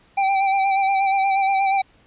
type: tone with vibrato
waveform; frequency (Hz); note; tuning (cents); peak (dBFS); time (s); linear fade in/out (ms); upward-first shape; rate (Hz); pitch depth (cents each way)
square; 780; G5; -9; -17; 0.17-1.82; 10; sine; 8.4; 32
effects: pink hiss -56 dBFS RMS until 2.06 s + resampled to 8000 Hz